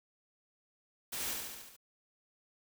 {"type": "noise with echo", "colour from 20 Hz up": "white", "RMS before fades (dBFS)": -39, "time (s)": [1.12, 1.34], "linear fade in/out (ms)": 10, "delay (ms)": 71, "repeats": 6, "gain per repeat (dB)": -3, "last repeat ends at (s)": 1.766, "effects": []}